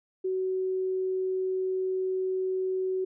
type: tone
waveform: sine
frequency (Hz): 374.9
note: F#4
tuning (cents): +23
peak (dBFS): -26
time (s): 0.24-3.05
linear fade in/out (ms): 10
effects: none